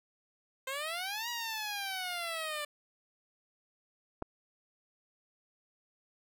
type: exponential two-way sweep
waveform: 10% pulse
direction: up then down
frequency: 518 to 965 to 586 Hz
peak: -27 dBFS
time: 0.67-2.65 s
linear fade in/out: 5 ms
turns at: 1.29 s
type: clicks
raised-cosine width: 1 ms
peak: -31 / -22 dBFS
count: 2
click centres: 4.221 / 4.224 s
effects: none